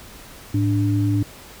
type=tone pair together; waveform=sine; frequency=107.07 / 293.7 Hz; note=A2 / D4; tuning=-47 / 0 cents; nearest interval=octave + perfect fourth; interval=1747 cents; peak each=-18 / -21 dBFS; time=0.54-1.23 s; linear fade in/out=5 ms; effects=pink hiss -42 dBFS RMS until 1.6 s